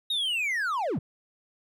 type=linear sweep; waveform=triangle; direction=down; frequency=3801 to 102.3 Hz; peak=-24 dBFS; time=0.1-0.99 s; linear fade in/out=5 ms; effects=none